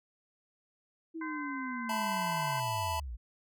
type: linear sweep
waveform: sine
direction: down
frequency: 329.6 to 51.6 Hz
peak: -37 dBFS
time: 1.14-3.17 s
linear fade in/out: 20 ms
type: harmonic tone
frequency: 514 Hz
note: C5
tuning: 31 cents flat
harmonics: 2 / 3 / 4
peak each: -40 / -42 / -44 dBFS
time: 1.21-2.6 s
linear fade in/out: 5 ms
type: chord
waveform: square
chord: E suspended fourth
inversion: none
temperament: just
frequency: 659.3 / 879 / 988.9 Hz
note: E5 / A5 / B5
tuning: 0 / -2 / +2 cents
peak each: -42 / -36 / -36 dBFS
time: 1.89-3 s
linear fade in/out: 5 ms
effects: none